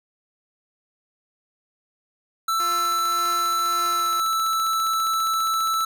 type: tone with pitch glide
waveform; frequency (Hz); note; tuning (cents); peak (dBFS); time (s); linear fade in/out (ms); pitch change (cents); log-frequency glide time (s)
square; 1328 to 1318.8; E6 to E6; +12 to 0; -21; 2.48-5.85; 5; -12; 3.71-4.16
type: tone with tremolo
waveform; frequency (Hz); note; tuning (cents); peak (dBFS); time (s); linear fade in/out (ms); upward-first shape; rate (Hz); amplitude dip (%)
10% pulse; 349.2; F4; 0; -23; 2.6-4.2; 0; triangle; 1.8; 60
type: click train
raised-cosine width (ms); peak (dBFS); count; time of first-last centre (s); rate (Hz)
0.2; -23; 47; 2.72-5.807; 14.9
effects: none